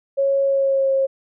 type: tone with pitch glide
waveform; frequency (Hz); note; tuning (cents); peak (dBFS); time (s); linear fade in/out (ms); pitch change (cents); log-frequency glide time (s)
sine; 550 to 539; C#5 to C#5; -14 to -49; -15; 0.17-1.07; 20; -35; 0.44-0.91
effects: none